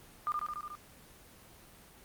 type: tone with echo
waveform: sine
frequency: 1205 Hz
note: D6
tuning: 44 cents sharp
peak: -29 dBFS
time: 0.27-0.32 s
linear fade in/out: 0 ms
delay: 72 ms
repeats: 6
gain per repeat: -2 dB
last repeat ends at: 0.752 s
effects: pink hiss -56 dBFS RMS until 2.04 s + Opus 24 kbps